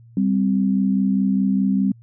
sine tone pair together, 196 / 260.9 Hz, G3 / C4, 0 / -5 cents, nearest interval perfect fourth, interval 495 cents, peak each -17 / -21 dBFS, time 0.17-1.92 s, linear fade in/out 2 ms, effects added 116 Hz sine -44 dBFS peak until 2.02 s

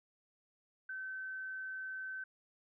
sine tone, 1534 Hz, G6, 38 cents flat, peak -40 dBFS, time 0.89-2.24 s, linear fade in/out 5 ms, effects none

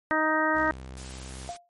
harmonic tone, 312.3 Hz, D#4, 7 cents sharp, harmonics 1 / 2 / 3 / 4 / 5 / 6, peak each -29 / -29 / -29 / -29 / -29 / -29 dBFS, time 0.11-0.71 s, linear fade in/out 0 ms
sawtooth tone, 64.9 Hz, C2, 13 cents flat, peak -35 dBFS, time 0.53-1.52 s, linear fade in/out 50 ms
white noise, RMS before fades -44 dBFS, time 0.97-1.57 s, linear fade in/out 5 ms
sine tone with exponential decay, 698.5 Hz, F5, in tune, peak -29 dBFS, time 1.49-1.69 s, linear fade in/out 0 ms, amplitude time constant 42 ms
effects MP3 48 kbps

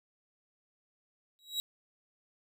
40% pulse tone with exponential growth, 3863 Hz, B7, 39 cents flat, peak -27 dBFS, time 1.39-1.6 s, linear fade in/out 0 ms, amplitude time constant 45 ms, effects none

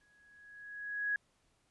sine tone with exponential growth, 1667 Hz, G#6, 6 cents sharp, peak -29 dBFS, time 0.01-1.16 s, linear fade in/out 2 ms, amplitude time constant 250 ms, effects pink hiss -74 dBFS RMS until 1.7 s + resampled to 24000 Hz

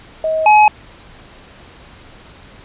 sine / square tone pair in turn, 634 / 847.8 Hz, D#5 / G#5, +32 / +35 cents, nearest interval perfect fourth, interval 503 cents, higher second, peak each -14 / -6 dBFS, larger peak second, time 0.24-0.46 / 0.46-0.68 s, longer neither, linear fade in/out 2 ms, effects pink hiss -41 dBFS RMS until 2.64 s + resampled to 8000 Hz

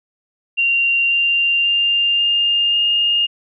sine tone with pitch steps, 2767 / 2783 / 2799 / 2815 / 2832 Hz, F7 / F7 / F7 / F7 / F7, -17 / -7 / +3 / +13 / +23 cents, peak -13 dBFS, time 0.57-3.27 s, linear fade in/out 20 ms, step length 540 ms, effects none

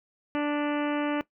harmonic tone with a mistuned harmonic, 293.7 Hz, D4, in tune, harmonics 1 / 2 / 3 / 4 / 5 / 6 / 7 / 8 / 9 / 10, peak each -26 / -32 / -36 / -38 / -40 / -42 / -43 / -44 / -45 / -46 dBFS, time 0.35-1.21 s, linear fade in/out 0 ms, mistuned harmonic 7, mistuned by -21 cents, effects noise-tail reverb RT60 0.1 s tail -18 dB re dry

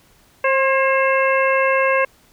harmonic tone with a mistuned harmonic, 533 Hz, C5, 32 cents sharp, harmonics 1 / 2 / 3 / 4 / 5, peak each -17 / -20 / -22 / -23 / -24 dBFS, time 0.44-2.05 s, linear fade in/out 5 ms, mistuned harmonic 3, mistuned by +34 cents, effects pink hiss -54 dBFS RMS until 2.32 s

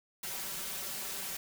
white noise with comb filter, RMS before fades -39 dBFS, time 0.23-1.37 s, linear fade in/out 5 ms, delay 5.2 ms, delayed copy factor +0.8, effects none

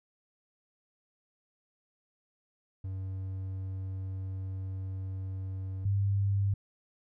triangle / sine tone pair in turn, 95 / 99.5 Hz, F#2 / G2, +46 / +26 cents, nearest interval minor second, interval 80 cents, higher second, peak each -32 / -25 dBFS, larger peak second, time 2.84-5.85 / 5.85-6.54 s, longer first, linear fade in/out 5 ms, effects none

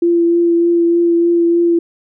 sine tone with vibrato, 341 Hz, F4, 41 cents flat, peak -9 dBFS, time 0.02-1.79 s, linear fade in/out 5 ms, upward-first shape triangle, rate 3.3 Hz, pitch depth 16 cents each way, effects none

